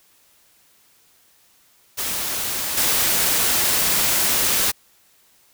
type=noise with level steps; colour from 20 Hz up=white; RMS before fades=-25 / -19 dBFS; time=1.97-4.72 s; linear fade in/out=20 ms; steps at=2.77 s; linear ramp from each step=5 ms; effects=white hiss -57 dBFS RMS until 5.53 s